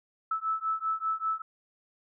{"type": "beating tone pair", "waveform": "sine", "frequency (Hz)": [1307, 1312.1], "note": ["E6", "E6"], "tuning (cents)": [-15, -8], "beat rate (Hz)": 5.1, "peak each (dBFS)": -31, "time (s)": [0.31, 1.42], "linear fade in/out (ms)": 5, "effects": []}